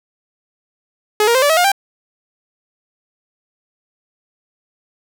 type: tone with pitch steps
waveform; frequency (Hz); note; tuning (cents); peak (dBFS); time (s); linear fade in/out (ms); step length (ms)
sawtooth; 423.1 / 469.5 / 520.9 / 578 / 641.3 / 711.6 / 789.5; G#4 / A#4 / C5 / D5 / E5 / F5 / G5; +32 / +12 / -8 / -28 / -48 / +32 / +12; -7; 1.2-1.718; 2; 74
effects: none